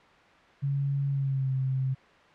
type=tone with pitch glide; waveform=sine; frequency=139.5 to 132.05 Hz; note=C#3 to C3; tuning=+11 to +16 cents; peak=-25 dBFS; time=0.62-1.95 s; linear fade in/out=20 ms; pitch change=-95 cents; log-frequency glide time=1.09-1.52 s; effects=white hiss -55 dBFS RMS until 2.34 s + low-pass 2000 Hz 12 dB/octave